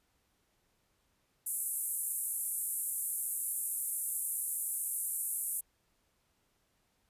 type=band-pass noise; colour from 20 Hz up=white; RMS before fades=-36 dBFS; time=1.46-5.61 s; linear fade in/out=10 ms; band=8500 to 13000 Hz; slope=48 dB/octave; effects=pink hiss -75 dBFS RMS until 7.09 s + resampled to 32000 Hz

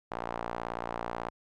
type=tone with band-pass filter; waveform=sawtooth; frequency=58.27 Hz; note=A#1; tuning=in tune; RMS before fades=-37 dBFS; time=0.11-1.3 s; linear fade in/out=10 ms; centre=890 Hz; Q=1.6; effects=none

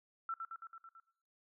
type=tone with echo; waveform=sine; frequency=1340 Hz; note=E6; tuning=28 cents sharp; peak=-36 dBFS; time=0.29-0.34 s; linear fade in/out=2 ms; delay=110 ms; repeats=6; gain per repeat=-3 dB; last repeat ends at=1 s; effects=noise-tail reverb RT60 0.8 s tail -20 dB re dry

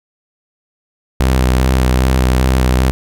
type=tone with vibrato; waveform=sawtooth; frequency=63.9 Hz; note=C2; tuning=40 cents flat; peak=-6 dBFS; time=1.2-2.91 s; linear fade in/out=0 ms; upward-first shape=square; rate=2.5 Hz; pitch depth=20 cents each way; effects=none

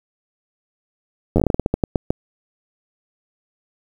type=slowing click train; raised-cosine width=2 ms; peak=-3 dBFS; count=15; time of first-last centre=1.36-2.105 s; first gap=10 ms; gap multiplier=1.23; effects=7-bit

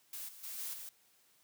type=noise with level steps; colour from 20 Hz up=blue; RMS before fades=-44 / -54 / -44 / -41 / -47 dBFS; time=0.13-0.89 s; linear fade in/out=2 ms; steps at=0.28 / 0.43 / 0.58 / 0.73 s; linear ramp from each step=10 ms; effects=white hiss -69 dBFS RMS until 1.43 s + high-pass 100 Hz 12 dB/octave

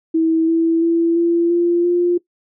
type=tone with pitch steps; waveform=sine; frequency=324.3 / 329.4 / 334.6 / 339.8 / 345.2 / 350.6 Hz; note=E4 / E4 / E4 / F4 / F4 / F4; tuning=-28 / -1 / +26 / -47 / -20 / +7 cents; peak=-12 dBFS; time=0.14-2.18 s; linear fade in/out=10 ms; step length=340 ms; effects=noise-tail reverb RT60 0.1 s tail -19 dB re dry

